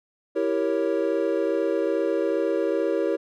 triangle chord, E diminished seventh, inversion none, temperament equal, 329.6 / 392 / 466.2 / 554.4 Hz, E4 / G4 / Bb4 / Db5, 0 / 0 / 0 / 0 cents, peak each -25 dBFS, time 0.35-3.17 s, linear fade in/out 20 ms, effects none

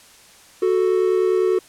triangle tone pair together, 370 / 440 Hz, F#4 / A4, 0 / 0 cents, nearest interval minor third, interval 300 cents, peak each -15 / -18 dBFS, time 0.62-1.59 s, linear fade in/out 5 ms, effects white hiss -48 dBFS RMS until 1.68 s + low-pass 10000 Hz 12 dB/octave

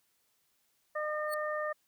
harmonic tone, 607 Hz, D#5, 43 cents flat, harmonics 1 / 2 / 3, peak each -34 / -37 / -39 dBFS, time 0.95-1.73 s, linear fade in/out 10 ms
5% pulse tone with exponential growth, 4400 Hz, C#8, 14 cents flat, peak -29 dBFS, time 1.27-1.34 s, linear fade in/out 1 ms, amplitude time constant 15 ms
effects white hiss -74 dBFS RMS until 1.87 s

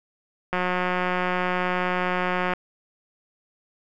click train, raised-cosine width 0.5 ms, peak -10 dBFS, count 364, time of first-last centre 0.53-2.536 s, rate 181 Hz, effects none

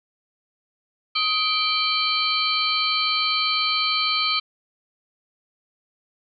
sine tone cluster, 1258 / 2344 / 3124 / 4063 / 4464 Hz, D#6 / D7 / G7 / B7 / C#8, +19 / -4 / -7 / +48 / +11 cents, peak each -26 dBFS, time 1.15-4.4 s, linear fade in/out 10 ms, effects none

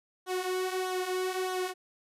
sawtooth tone with flanger, 370 Hz, F#4, in tune, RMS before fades -32 dBFS, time 0.26-1.74 s, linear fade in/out 50 ms, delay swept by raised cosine 0.4 to 4.3 ms, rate 1.6 Hz, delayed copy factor -0.65, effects resampled to 32000 Hz

